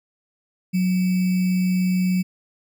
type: tone with sample-and-hold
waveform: sine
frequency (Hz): 183.4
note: F#3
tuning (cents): -15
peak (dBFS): -17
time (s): 0.73-2.23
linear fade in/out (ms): 20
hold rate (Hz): 2450
effects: none